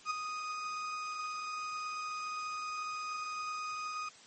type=tone with ADSR envelope; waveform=35% pulse; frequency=1244.5 Hz; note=D#6; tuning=in tune; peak=-28 dBFS; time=0.05-4.09 s; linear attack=57 ms; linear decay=10 ms; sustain=-7 dB; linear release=6 ms; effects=white hiss -56 dBFS RMS until 4.26 s + MP3 32 kbps